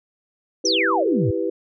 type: chord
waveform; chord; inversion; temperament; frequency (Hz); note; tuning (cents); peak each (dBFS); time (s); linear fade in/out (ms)
sine; E minor; none; equal; 329.6 / 392 / 493.9; E4 / G4 / B4; 0 / 0 / 0; -25; 0.64-1.5; 5
type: exponential sweep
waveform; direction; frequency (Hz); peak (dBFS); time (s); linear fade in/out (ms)
sine; down; 6190 to 92.1; -18; 0.65-1.31; 5
effects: none